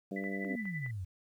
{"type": "harmonic tone", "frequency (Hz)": 97.6, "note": "G2", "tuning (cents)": -7, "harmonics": [2, 3, 4, 5, 6, 7], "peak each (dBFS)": [-38, -42, -44, -46, -48, -49], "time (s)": [0.11, 0.56], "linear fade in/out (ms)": 5}
{"type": "tone with tremolo", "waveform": "sine", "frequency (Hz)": 1989, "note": "B6", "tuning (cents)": 12, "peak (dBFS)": -36, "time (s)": [0.16, 0.91], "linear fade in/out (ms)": 5, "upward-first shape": "triangle", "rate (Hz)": 12, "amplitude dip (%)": 85}
{"type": "click train", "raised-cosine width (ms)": 0.5, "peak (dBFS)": -39, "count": 4, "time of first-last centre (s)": [0.24, 0.862], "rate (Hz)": 4.82}
{"type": "exponential sweep", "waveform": "sine", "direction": "down", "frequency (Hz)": [311.9, 86.2], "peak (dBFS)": -36, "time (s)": [0.44, 1.05], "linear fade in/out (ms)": 10}
{"effects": ["11-bit"]}